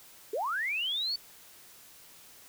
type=linear sweep; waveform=sine; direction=up; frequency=379.4 to 4567 Hz; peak=-29 dBFS; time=0.33-1.16 s; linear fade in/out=5 ms; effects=white hiss -54 dBFS RMS until 2.48 s

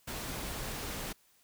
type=noise; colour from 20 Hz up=pink; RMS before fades=-39 dBFS; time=0.07-1.13 s; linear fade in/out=10 ms; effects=white hiss -67 dBFS RMS until 1.43 s

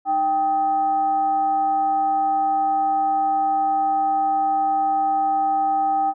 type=tone with frequency modulation; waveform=sine; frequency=784 Hz; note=G5; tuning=in tune; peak=-17 dBFS; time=0.05-6.14 s; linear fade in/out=50 ms; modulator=475 Hz; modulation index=0.34; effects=none

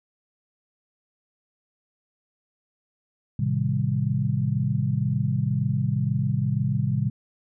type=chord; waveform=sine; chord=A half-diminished seventh; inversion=none; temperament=just; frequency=110 / 132 / 158.4 / 198 Hz; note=A2 / C3 / Eb3 / G3; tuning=0 / +16 / +31 / +18 cents; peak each=-27 / -24 / -29 / -29 dBFS; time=3.39-7.1 s; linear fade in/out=5 ms; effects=none

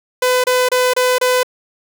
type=tone bursts; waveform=sawtooth; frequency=503 Hz; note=B4; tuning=32 cents sharp; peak=-8 dBFS; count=5; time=0.22-1.432 s; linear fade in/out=5 ms; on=220 ms; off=28 ms; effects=none

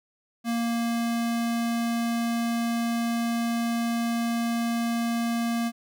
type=tone; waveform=square; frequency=233.1 Hz; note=A#3; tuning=in tune; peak=-25 dBFS; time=0.44-5.72 s; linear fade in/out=50 ms; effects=none

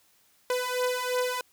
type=beating tone pair; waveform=sawtooth; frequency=498.2 / 501.1 Hz; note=B4 / B4; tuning=+15 / +25 cents; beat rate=2.9 Hz; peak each=-26 / -25 dBFS; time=0.5-1.41 s; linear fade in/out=2 ms; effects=white hiss -64 dBFS RMS until 1.52 s

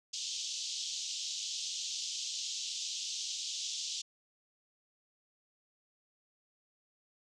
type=band-pass noise; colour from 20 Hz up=white; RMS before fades=-39 dBFS; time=0.13-4.02 s; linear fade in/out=10 ms; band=3000 to 6900 Hz; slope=48 dB/octave; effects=none

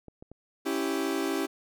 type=clicks; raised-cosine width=2 ms; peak=-32 dBFS; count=3; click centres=0.083 / 0.225 / 0.316 s
type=chord; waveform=40% pulse; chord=C# diminished; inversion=none; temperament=equal; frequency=277.2 / 329.6 / 392 Hz; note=C#4 / E4 / G4; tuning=0 / 0 / 0 cents; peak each=-31 dBFS; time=0.65-1.47 s; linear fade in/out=20 ms
effects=none

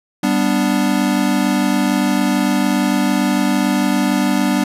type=chord; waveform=square; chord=G major; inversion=none; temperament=equal; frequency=196 / 246.9 / 293.7 Hz; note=G3 / B3 / D4; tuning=0 / 0 / 0 cents; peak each=-19 dBFS; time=0.23-4.64 s; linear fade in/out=5 ms; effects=resampled to 32000 Hz

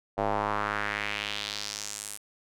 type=tone with band-pass filter sweep; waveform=square; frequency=51.91 Hz; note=G#1; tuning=in tune; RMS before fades=-32 dBFS; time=0.17-2.18 s; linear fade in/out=20 ms; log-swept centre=680 to 10000 Hz; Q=2.2; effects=none

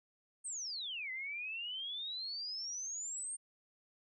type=exponential two-way sweep; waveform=sine; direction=down then up; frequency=8810 to 2011 to 8810 Hz; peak=-39 dBFS; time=0.44-3.37 s; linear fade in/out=20 ms; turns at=1.11 s; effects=none

